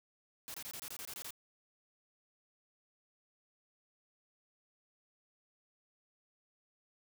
white noise bursts, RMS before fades -45 dBFS, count 10, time 0.48-1.306 s, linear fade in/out 0 ms, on 61 ms, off 24 ms, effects none

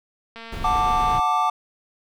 click train, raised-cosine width 0.3 ms, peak -23 dBFS, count 187, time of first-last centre 0.36-1.176 s, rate 228 Hz
brown noise with tremolo, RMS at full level -28 dBFS, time 0.52-1.2 s, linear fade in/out 5 ms, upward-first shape triangle, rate 8.7 Hz, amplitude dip 25%
triangle chord, D major, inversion first, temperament just, 734.2 / 881 / 1174.7 Hz, F#5 / A5 / D6, -14 / +2 / 0 cents, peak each -22 / -21 / -19 dBFS, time 0.64-1.5 s, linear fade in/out 5 ms
effects none

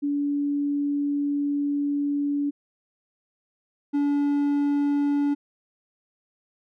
sine / triangle tone pair in turn, 286.9 / 286.9 Hz, D4 / D4, -40 / -40 cents, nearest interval unison, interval 0 cents, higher neither, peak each -22 / -18 dBFS, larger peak second, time 0.02-2.51 / 3.93-5.35 s, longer first, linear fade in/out 20 ms, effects none

